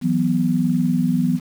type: chord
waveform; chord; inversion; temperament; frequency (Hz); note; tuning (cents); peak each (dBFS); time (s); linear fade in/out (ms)
sine; E suspended second; none; equal; 164.81 / 185 / 246.9; E3 / F#3 / B3; 0 / 0 / 0; -21 / -21 / -19; 0.01-1.4; 50
effects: 7-bit